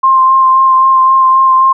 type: tone with vibrato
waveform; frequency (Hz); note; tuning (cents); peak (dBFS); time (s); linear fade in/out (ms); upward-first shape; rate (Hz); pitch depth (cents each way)
sine; 1054; C6; +12; -4; 0.03-1.73; 10; sine; 3.8; 15
effects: none